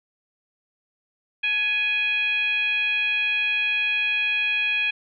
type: tone with frequency modulation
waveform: sine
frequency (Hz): 2489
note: D#7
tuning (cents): 0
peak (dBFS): -20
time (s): 1.43-4.91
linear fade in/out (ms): 10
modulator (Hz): 811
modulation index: 0.67
effects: none